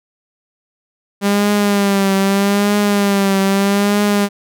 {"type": "tone with vibrato", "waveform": "sawtooth", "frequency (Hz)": 200, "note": "G3", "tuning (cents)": 35, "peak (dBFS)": -8, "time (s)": [1.21, 4.29], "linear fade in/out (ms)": 50, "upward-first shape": "triangle", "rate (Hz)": 0.8, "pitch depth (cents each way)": 58, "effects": []}